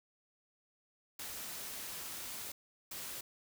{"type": "noise bursts at uneven times", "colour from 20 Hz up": "white", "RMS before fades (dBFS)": -44, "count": 2, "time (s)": [[1.19, 2.52], [2.91, 3.21]], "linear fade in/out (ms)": 5, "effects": []}